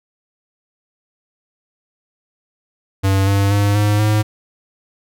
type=tone with pitch steps; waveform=square; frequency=97 / 99.32 / 101.7 / 104.14 / 106.64 Hz; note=G2 / G2 / G#2 / G#2 / G#2; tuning=-18 / +23 / -36 / +5 / +46 cents; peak=-13 dBFS; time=3.03-4.23 s; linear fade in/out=20 ms; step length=240 ms; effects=none